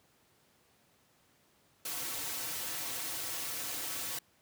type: noise with comb filter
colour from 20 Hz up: white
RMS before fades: -38 dBFS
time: 1.85-4.19 s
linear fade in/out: 5 ms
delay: 4.9 ms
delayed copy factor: -0.7
effects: pink hiss -68 dBFS RMS until 4.41 s + high-pass 100 Hz 12 dB/octave